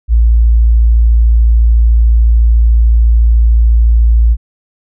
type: tone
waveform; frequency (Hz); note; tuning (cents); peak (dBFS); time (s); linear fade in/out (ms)
sine; 56.9; A#1; -41; -4; 0.08-4.37; 50
effects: none